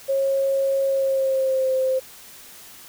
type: tone with pitch glide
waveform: sine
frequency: 544 to 522.4 Hz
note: C#5 to C5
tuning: -33 to -3 cents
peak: -18 dBFS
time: 0.08-2 s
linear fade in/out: 20 ms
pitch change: -70 cents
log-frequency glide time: 0.87-1.72 s
effects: white hiss -44 dBFS RMS until 2.88 s